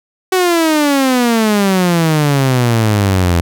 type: exponential sweep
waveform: sawtooth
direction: down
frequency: 378.1 to 83.4 Hz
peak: -6 dBFS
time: 0.32-3.41 s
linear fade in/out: 5 ms
effects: none